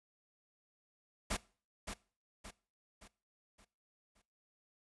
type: noise with echo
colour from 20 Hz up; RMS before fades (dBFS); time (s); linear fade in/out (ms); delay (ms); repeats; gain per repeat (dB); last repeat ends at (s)
pink; -36; 1.3-1.37; 10; 570; 5; -7; 4.22
effects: noise-tail reverb RT60 0.4 s tail -21 dB re dry + resampled to 24000 Hz

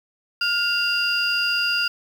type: tone cluster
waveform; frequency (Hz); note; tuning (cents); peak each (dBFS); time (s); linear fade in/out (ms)
sine; 1418 / 2779 / 4847; F6 / F7 / D#8; +26 / -9 / -46; -23; 0.41-1.88; 5
effects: tanh soft clip ceiling -11 dBFS + 7-bit

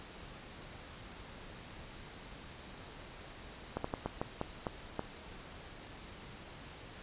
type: slowing click train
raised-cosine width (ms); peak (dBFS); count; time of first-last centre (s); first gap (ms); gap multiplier
1; -20; 8; 3.77-4.994; 74; 1.28
effects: pink hiss -50 dBFS RMS until 7.02 s + resampled to 8000 Hz

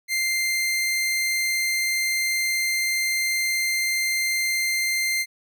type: tone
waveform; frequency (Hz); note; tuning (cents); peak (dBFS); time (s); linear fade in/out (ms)
sawtooth; 2093; C7; 0; -18; 0.08-5.26; 50
effects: none

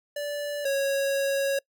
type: tone pair in turn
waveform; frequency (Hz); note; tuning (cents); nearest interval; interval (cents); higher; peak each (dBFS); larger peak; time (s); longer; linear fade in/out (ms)
square; 582 / 551.3; D5 / C#5; -16 / -10; minor second; 94; first; -30 / -24; second; 0.16-0.65 / 0.65-1.59; second; 5
effects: noise-tail reverb RT60 0.1 s tail -25 dB re dry

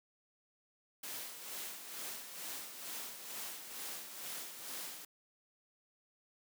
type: noise with tremolo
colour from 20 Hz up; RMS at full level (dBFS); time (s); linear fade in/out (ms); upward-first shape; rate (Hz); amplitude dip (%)
white; -43; 1.03-5.05; 5; sine; 2.2; 55
effects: high-pass 200 Hz 12 dB/octave

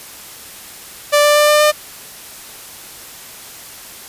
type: tone with pitch steps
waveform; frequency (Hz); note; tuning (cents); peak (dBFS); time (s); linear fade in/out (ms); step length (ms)
sawtooth; 587.3 / 591 / 594.8 / 598.6 / 602.4; D5 / D5 / D5 / D5 / D5; 0 / +11 / +22 / +33 / +44; -5; 1.12-1.72; 20; 120
effects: white hiss -35 dBFS RMS until 4.08 s + resampled to 32000 Hz

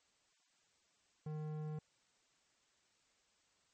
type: tone with low-pass filter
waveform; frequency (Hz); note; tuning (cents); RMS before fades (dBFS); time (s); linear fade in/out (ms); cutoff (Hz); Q
square; 153.4; D#3; -24; -43; 1.26-1.79; 5; 870; 0.53
effects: white hiss -75 dBFS RMS until 3.73 s + MP3 32 kbps

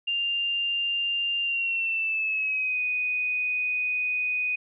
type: tone with pitch glide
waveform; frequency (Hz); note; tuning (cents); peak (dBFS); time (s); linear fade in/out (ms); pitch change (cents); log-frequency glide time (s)
sine; 2794 to 2489; F7 to D#7; 0 to 0; -24; 0.07-4.56; 10; -200; 1.42-2.81
effects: none

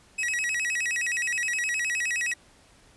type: tone with vibrato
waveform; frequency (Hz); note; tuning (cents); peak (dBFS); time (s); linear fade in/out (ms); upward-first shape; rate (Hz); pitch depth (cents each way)
45% pulse; 2217; C#7; 0; -25; 0.18-2.34; 10; square; 9.6; 250
effects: pink hiss -57 dBFS RMS until 2.96 s + resampled to 24000 Hz

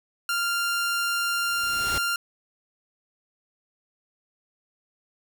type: tone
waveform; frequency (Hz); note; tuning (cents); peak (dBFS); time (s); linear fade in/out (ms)
sawtooth; 1393; F6; -5; -20; 0.29-2.16; 2
type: noise with exponential growth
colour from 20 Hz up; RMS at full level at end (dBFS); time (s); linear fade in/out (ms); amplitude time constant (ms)
pink; -30; 1.24-1.98; 1; 160
effects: none

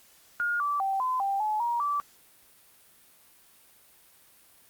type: tone with pitch steps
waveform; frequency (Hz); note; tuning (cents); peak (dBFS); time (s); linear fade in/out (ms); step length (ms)
sine; 1424 / 1160 / 778 / 1020 / 789 / 855 / 947 / 1160; F6 / D6 / G5 / C6 / G5 / A5 / A#5 / D6; +33 / -22 / -13 / -44 / +11 / -50 / +27 / -22; -25; 0.4-2; 0; 200
effects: white hiss -58 dBFS RMS until 4.69 s + Opus 48 kbps

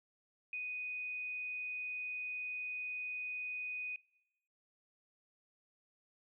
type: tone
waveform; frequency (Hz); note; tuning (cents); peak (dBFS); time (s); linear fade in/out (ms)
sine; 2489; D#7; 0; -38; 0.53-3.96; 2
effects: noise-tail reverb RT60 0.9 s tail -22 dB re dry

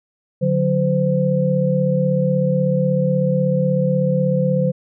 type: tone cluster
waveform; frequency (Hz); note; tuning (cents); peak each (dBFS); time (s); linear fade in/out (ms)
sine; 146.5 / 182.8 / 514; D3 / F#3 / C5; -4 / -21 / -31; -19; 0.41-4.72; 20
effects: none

